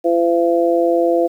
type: harmonic tone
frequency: 170 Hz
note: F3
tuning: 46 cents flat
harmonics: 2 / 3 / 4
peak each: -16 / -16 / -18 dBFS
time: 0.04-1.28 s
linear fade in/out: 20 ms
effects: 8-bit